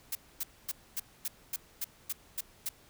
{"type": "noise bursts", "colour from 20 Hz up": "blue", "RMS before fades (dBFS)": -34, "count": 10, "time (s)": [0.12, 2.69], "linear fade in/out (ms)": 5, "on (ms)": 32, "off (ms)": 250, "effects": ["pink hiss -60 dBFS RMS until 2.89 s"]}